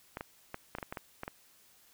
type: clicks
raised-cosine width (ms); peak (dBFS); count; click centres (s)
0.5; -23; 10; 0.171 / 0.209 / 0.544 / 0.751 / 0.785 / 0.828 / 0.925 / 0.972 / 1.234 / 1.279
effects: white hiss -63 dBFS RMS until 1.93 s

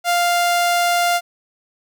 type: tone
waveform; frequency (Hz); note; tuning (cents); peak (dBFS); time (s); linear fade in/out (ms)
sawtooth; 698.5; F5; 0; -11; 0.04-1.21; 50
effects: none

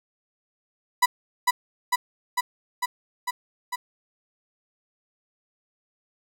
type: tone with echo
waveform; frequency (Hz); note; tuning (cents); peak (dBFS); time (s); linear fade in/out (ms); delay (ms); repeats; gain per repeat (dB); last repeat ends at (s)
35% pulse; 987.8; B5; 0; -13; 1.02-1.06; 10; 450; 6; -2; 3.76
effects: none

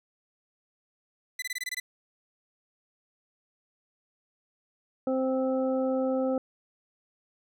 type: tone bursts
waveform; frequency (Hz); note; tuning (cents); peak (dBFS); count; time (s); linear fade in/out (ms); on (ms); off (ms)
sawtooth; 2002; B6; +23; -27; 8; 1.39-1.8; 5; 32; 22
type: harmonic tone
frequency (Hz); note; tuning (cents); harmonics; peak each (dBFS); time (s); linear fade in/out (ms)
261.6; C4; 0; 1 / 2 / 3 / 5; -28 / -27 / -38 / -43; 5.07-6.38; 2
effects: none

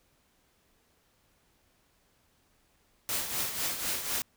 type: noise with tremolo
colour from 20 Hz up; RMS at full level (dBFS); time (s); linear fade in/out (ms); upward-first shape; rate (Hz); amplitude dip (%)
white; -30; 3.09-4.22; 0; triangle; 4; 65
effects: pink hiss -69 dBFS RMS until 4.36 s

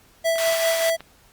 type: tone with tremolo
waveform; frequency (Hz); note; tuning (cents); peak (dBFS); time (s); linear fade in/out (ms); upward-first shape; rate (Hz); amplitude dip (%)
square; 659.3; E5; 0; -18; 0.24-0.97; 20; triangle; 5.1; 50
type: clicks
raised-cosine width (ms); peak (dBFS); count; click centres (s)
0.3; -21; 4; 0.358 / 0.476 / 0.524 / 1.006
type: high-pass noise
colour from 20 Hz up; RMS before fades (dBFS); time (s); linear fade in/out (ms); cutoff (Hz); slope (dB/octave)
pink; -29; 0.38-0.9; 2; 1100; 12
effects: pink hiss -55 dBFS RMS until 1.32 s + Opus 48 kbps

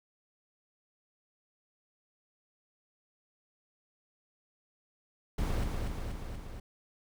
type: noise with echo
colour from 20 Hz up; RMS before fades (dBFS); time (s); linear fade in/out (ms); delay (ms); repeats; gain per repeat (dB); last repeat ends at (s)
brown; -31; 5.38-5.64; 5; 240; 4; -3; 6.6
effects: none

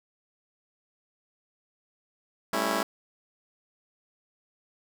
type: chord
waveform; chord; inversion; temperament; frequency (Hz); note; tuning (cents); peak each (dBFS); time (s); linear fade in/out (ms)
10% pulse; A dominant seventh; third; just; 198 / 220 / 275 / 330; G3 / A3 / C#4 / E4; +18 / 0 / -14 / +2; -24; 2.53-2.83; 2
effects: none

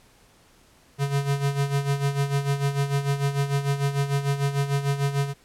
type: tone with tremolo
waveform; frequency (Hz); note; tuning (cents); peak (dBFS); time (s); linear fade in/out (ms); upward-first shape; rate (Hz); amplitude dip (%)
square; 140.3; C#3; +21; -20; 0.98-5.34; 50; sine; 6.7; 70
effects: pink hiss -57 dBFS RMS until 5.44 s + low-pass 12000 Hz 12 dB/octave

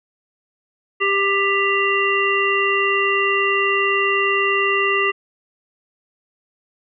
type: harmonic tone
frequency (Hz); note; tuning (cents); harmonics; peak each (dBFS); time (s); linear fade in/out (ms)
395.5; G4; +15; 1 / 3 / 5 / 7; -21 / -21 / -21 / -21; 1-5.12; 20
effects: none

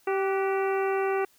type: harmonic tone with a mistuned harmonic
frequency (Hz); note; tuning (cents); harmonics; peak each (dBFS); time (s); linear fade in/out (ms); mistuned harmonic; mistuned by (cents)
388.3; G4; -16; 1 / 2 / 3 / 4 / 5 / 6 / 7; -25 / -31 / -35 / -37 / -39 / -41 / -42; 0.07-1.25; 5; 4; -72
effects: white hiss -62 dBFS RMS until 1.38 s

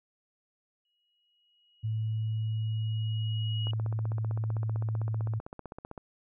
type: tone with exponential growth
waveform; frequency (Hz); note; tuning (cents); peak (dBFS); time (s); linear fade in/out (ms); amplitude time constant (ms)
sine; 2900; F#7; -35; -36; 0.85-3.71; 2; 620
type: tone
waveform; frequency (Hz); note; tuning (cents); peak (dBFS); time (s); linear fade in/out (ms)
sine; 110; A2; 0; -28; 1.83-5.4; 20
type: click train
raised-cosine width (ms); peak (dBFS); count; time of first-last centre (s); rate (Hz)
1; -27; 37; 3.67-5.978; 15.6
effects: none

